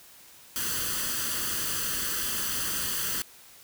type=noise with comb filter; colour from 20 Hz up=white; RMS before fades=-30 dBFS; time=0.56-3.22 s; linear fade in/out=0 ms; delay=0.65 ms; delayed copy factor=+0.7; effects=white hiss -52 dBFS RMS until 3.63 s